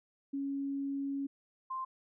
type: tone pair in turn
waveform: sine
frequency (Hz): 277.2 / 1046.6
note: C#4 / C6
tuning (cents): 0 / 0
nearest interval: octave + major seventh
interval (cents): 2300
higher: second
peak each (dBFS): -33 / -35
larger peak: first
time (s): 0.33-1.27 / 1.7-1.85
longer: first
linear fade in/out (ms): 10
effects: none